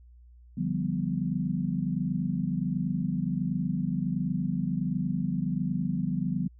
sine chord, G dominant seventh, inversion second, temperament equal, 146.83 / 174.61 / 196 / 246.9 Hz, D3 / F3 / G3 / B3, 0 / 0 / 0 / 0 cents, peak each -33 / -30 / -32 / -33 dBFS, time 0.57-6.48 s, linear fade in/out 10 ms, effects added 60 Hz sine -50 dBFS peak until 6.59 s

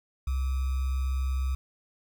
sine tone with sample-and-hold, 65.8 Hz, C2, 10 cents sharp, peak -25 dBFS, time 0.27-1.55 s, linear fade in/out 5 ms, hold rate 1225 Hz, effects none

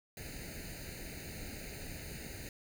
pink noise with comb filter, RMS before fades -45 dBFS, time 0.17-2.49 s, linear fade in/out 2 ms, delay 0.45 ms, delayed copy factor +1, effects none

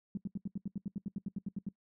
sine tone bursts, 196 Hz, G3, in tune, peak -33 dBFS, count 16, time 0.15-1.688 s, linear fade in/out 2 ms, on 23 ms, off 78 ms, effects noise-tail reverb RT60 0.1 s tail -21 dB re dry

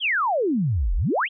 sine exponential two-way sweep, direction down then up, 3428 to 36.71 to 3428 Hz, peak -19 dBFS, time 0-1.29 s, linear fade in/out 50 ms, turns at 0.95 s, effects none

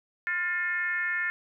sine tone with frequency modulation, 1779 Hz, A6, 19 cents sharp, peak -26 dBFS, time 0.27-1.3 s, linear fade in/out 0 ms, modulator 370 Hz, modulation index 0.9, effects none

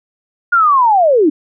sine linear sweep, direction down, 1441 to 277.2 Hz, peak -7 dBFS, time 0.52-1.3 s, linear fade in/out 10 ms, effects none

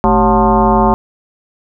sine tone with frequency modulation, 554.4 Hz, C#5, in tune, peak -7 dBFS, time 0.04-0.94 s, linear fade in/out 0 ms, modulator 168 Hz, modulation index 3, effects none

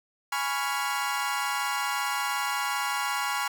30% pulse chord, C# dominant seventh, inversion second, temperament equal with one note detuned, 830.6 / 987.8 / 1113.2 / 1396.9 Hz, G#5 / B5 / C#6 / E#6, 0 / 0 / +7 / 0 cents, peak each -30 dBFS, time 0.32-3.48 s, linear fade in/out 5 ms, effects none

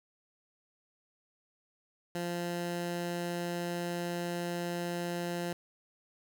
15% pulse tone, 173.7 Hz, F3, 9 cents flat, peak -27 dBFS, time 2.15-5.53 s, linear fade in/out 2 ms, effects none

